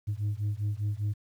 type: beating tone pair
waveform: sine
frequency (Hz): 101.4 / 106.4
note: G#2 / G#2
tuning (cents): -41 / +42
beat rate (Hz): 5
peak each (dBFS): -29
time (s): 0.07-1.14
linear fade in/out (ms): 20
effects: tanh soft clip ceiling -25 dBFS + 10-bit